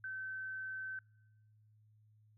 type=tone; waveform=sine; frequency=1536 Hz; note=G6; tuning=36 cents flat; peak=-40 dBFS; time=0.04-0.99 s; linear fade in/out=2 ms; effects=noise-tail reverb RT60 1.0 s tail -26 dB re dry + added 107 Hz sine -64 dBFS peak until 2.37 s